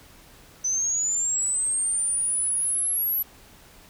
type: linear sweep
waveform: sine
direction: up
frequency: 6020 to 11840 Hz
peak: -22 dBFS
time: 0.64-3.23 s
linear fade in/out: 10 ms
effects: pink hiss -51 dBFS RMS until 3.89 s